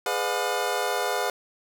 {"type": "chord", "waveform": "25% pulse", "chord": "G# diminished seventh", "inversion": "none", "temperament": "just", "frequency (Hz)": [415.3, 498.4, 598, 717.6], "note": ["G#4", "B4", "D5", "F5"], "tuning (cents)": [0, 16, 31, 47], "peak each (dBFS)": [-27, -26, -29, -25], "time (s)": [0.06, 1.3], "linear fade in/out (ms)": 2, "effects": []}